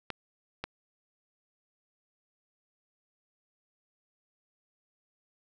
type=clicks; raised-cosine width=0.3 ms; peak=-18 dBFS; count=2; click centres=0.103 / 0.64 s; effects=none